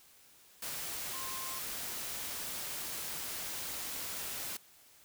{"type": "tone in noise", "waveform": "sine", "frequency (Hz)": 1055, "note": "C6", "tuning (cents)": 14, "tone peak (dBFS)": -45, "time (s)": [1.13, 1.59], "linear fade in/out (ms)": 5, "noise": "white", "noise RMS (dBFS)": -40, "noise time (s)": [0.62, 4.57], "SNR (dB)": -8, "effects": ["white hiss -61 dBFS RMS until 5.04 s"]}